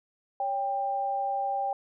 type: tone pair together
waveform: sine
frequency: 560 / 792 Hz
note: C#5 / G5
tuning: +18 / +18 cents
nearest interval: tritone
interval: 600 cents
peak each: -35 / -27 dBFS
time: 0.4-1.73 s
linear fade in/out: 2 ms
effects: none